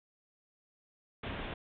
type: low-pass noise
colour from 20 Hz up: pink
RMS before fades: -40 dBFS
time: 1.23-1.54 s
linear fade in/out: 5 ms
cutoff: 3600 Hz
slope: 96 dB/octave
effects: none